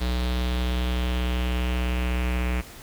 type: tone with low-pass filter sweep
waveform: square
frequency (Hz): 61.74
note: B1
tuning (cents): 0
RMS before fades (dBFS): -25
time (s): 0-2.62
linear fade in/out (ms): 20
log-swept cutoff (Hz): 4000 to 2400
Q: 3.5
effects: pink hiss -44 dBFS RMS until 2.82 s